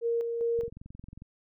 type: tone with tremolo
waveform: sine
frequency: 466.2 Hz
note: A#4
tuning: in tune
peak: -25 dBFS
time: 0.01-0.7 s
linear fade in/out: 50 ms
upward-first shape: square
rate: 2.5 Hz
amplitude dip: 40%
type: click train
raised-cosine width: 5 ms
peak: -33 dBFS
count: 15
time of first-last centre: 0.59-1.221 s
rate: 22.2 Hz
effects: none